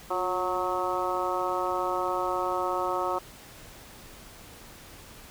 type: harmonic tone with a mistuned harmonic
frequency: 183.4 Hz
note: F#3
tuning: 15 cents flat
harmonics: 2 / 3 / 4 / 5 / 6 / 7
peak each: -33 / -33 / -33 / -33 / -33 / -33 dBFS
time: 0.1-3.19 s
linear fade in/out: 10 ms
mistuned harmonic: 2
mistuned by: -39 cents
effects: pink hiss -48 dBFS RMS until 5.3 s